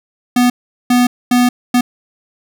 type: tone bursts at uneven times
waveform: square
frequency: 246.1 Hz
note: B3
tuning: 6 cents flat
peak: -9 dBFS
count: 4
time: 0.36-0.5 / 0.9-1.07 / 1.31-1.49 / 1.74-1.81 s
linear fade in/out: 5 ms
effects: none